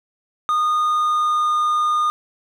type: tone with pitch glide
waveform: triangle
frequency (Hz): 1228 to 1220.9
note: D#6 to D#6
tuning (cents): -23 to -33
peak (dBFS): -14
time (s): 0.49-2.1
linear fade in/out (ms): 0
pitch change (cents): -10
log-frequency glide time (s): 0.8-1.6
effects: none